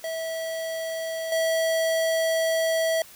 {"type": "tone with level steps", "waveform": "square", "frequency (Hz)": 651, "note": "E5", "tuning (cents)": -22, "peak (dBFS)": [-29, -22], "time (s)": [0.04, 3.02], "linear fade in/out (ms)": 2, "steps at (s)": 1.32, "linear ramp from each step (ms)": 2, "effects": ["white hiss -48 dBFS RMS until 3.15 s"]}